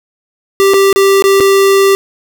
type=tone with dropouts; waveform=square; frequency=392 Hz; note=G4; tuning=in tune; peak=-6 dBFS; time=0.6-1.95 s; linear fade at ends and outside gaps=0 ms; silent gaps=0.736-0.741 / 0.928-0.96 / 1.223-1.24 / 1.401-1.406 s; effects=none